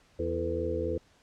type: harmonic tone with a mistuned harmonic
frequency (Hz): 84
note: E2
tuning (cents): +33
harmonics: 1 / 2 / 3 / 4 / 5 / 6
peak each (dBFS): -35 / -44 / -41 / -35 / -34 / -33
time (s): 0.19-0.98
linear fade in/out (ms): 5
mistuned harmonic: 5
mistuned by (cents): +84
effects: pink hiss -63 dBFS RMS until 1.22 s + low-pass 7000 Hz 12 dB/octave